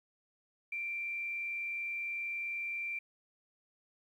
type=tone with frequency modulation; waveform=sine; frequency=2359 Hz; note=D7; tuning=7 cents sharp; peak=-35 dBFS; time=0.72-2.99 s; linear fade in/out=5 ms; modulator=90.8 Hz; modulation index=0.34; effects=11-bit